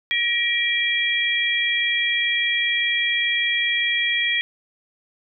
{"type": "tone cluster", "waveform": "sine", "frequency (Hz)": [1911, 2356, 3291], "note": ["A#6", "D7", "G#7"], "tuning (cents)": [43, 5, -16], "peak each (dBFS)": -23, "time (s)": [0.11, 4.41], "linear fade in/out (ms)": 0, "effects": []}